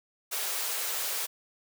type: high-pass noise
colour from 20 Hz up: white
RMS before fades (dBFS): -32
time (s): 0.31-1.27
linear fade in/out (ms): 20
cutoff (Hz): 390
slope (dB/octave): 48
effects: none